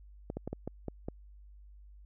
clicks, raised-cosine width 2 ms, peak -23 dBFS, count 7, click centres 0.301 / 0.37 / 0.476 / 0.53 / 0.676 / 0.883 / 1.085 s, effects added 50 Hz sine -51 dBFS peak until 2.05 s

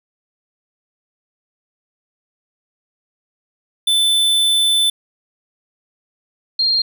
square / sine tone pair in turn, 3520 / 4208 Hz, A7 / C8, 0 / +9 cents, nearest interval minor third, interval 309 cents, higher second, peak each -13 dBFS, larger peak neither, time 3.87-4.9 / 6.59-6.82 s, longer first, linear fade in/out 5 ms, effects none

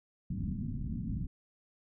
white low-pass noise, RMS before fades -36 dBFS, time 0.3-1.27 s, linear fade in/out 5 ms, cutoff 240 Hz, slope 48 dB/octave, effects none

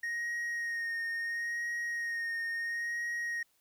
triangle tone with vibrato, 1864.7 Hz, A#6, in tune, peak -31 dBFS, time 0.03-3.43 s, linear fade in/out 5 ms, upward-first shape sine, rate 0.73 Hz, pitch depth 21 cents each way, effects white hiss -72 dBFS RMS until 3.6 s

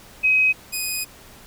sine / 10% pulse tone pair in turn, 2532 / 2497 Hz, D#7 / D#7, +30 / +6 cents, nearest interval unison, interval 24 cents, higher first, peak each -14 / -15 dBFS, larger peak first, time 0.23-0.53 / 0.72-1.05 s, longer second, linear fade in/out 20 ms, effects pink hiss -46 dBFS RMS until 1.46 s

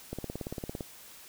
click train, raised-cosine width 2 ms, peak -22 dBFS, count 13, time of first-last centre 0.13-0.808 s, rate 17.7 Hz, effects white hiss -51 dBFS RMS until 1.28 s

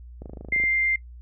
click train, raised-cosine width 2 ms, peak -25 dBFS, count 12, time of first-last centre 0.22-0.638 s, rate 26.3 Hz
sine tone, 2097 Hz, C7, 3 cents sharp, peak -20 dBFS, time 0.52-0.96 s, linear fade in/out 5 ms
effects noise-tail reverb RT60 0.1 s tail -20 dB re dry + added 60 Hz sine -40 dBFS peak until 1.21 s

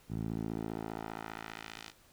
10% pulse tone with band-pass filter sweep, 55 Hz, A1, in tune, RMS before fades -40 dBFS, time 0.08-1.93 s, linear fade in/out 50 ms, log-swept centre 130 to 4300 Hz, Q 0.86, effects pink hiss -63 dBFS RMS until 2.12 s

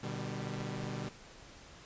sawtooth chord, G major, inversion first, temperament equal with one note detuned, 123.47 / 150.7 / 196 Hz, B2 / D3 / G3, 0 / +45 / 0 cents, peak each -37 / -38 / -38 dBFS, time 0.03-1.09 s, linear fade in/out 5 ms, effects pink hiss -54 dBFS RMS until 1.85 s + resampled to 16000 Hz

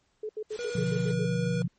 sine tone bursts, 429.3 Hz, A4, 43 cents flat, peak -31 dBFS, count 8, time 0.23-1.251 s, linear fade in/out 5 ms, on 62 ms, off 75 ms
white noise, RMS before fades -44 dBFS, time 0.49-1.15 s, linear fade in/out 50 ms
square tone, 480.8 Hz, B4, 46 cents flat, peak -33 dBFS, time 0.59-1.62 s, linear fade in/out 0 ms
sine chord, B diminished, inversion none, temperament equal, 123.47 / 146.83 / 174.61 Hz, B2 / D3 / F3, 0 / 0 / 0 cents, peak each -31 / -33 / -28 dBFS, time 0.75-1.68 s, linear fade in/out 5 ms
effects pink hiss -71 dBFS RMS until 1.78 s + MP3 32 kbps

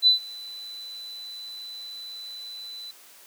sine tone with ADSR envelope, 3997 Hz, B7, 20 cents sharp, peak -12 dBFS, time 0.02-2.91 s, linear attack 49 ms, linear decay 120 ms, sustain -24 dB, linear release 5 ms, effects white hiss -51 dBFS RMS until 3.26 s + high-pass 300 Hz 12 dB/octave

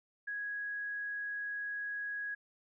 sine tone, 1661 Hz, G#6, in tune, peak -36 dBFS, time 0.27-2.35 s, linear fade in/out 10 ms, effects none

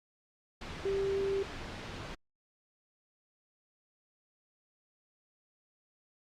sine tone in noise, 392 Hz, G4, in tune, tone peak -29 dBFS, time 0.85-1.43 s, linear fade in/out 5 ms, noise pink, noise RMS -42 dBFS, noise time 0.61-2.15 s, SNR +10 dB, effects low-pass 4000 Hz 12 dB/octave + Opus 48 kbps

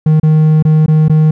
triangle tone with dropouts, 155.56 Hz, D#3, in tune, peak -3 dBFS, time 0.06-1.31 s, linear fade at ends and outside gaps 5 ms, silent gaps 0.199-0.231 / 0.626-0.65 / 0.862-0.88 / 1.083-1.096 s, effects none

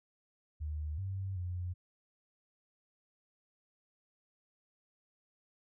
sine tone with pitch steps, 76.1 / 96.2 / 89.4 Hz, D#2 / G2 / F2, -38 / -32 / +41 cents, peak -35 dBFS, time 0.6-1.74 s, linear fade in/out 20 ms, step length 380 ms, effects none

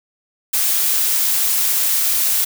blue noise, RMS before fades -17 dBFS, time 0.53-2.45 s, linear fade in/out 10 ms, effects none

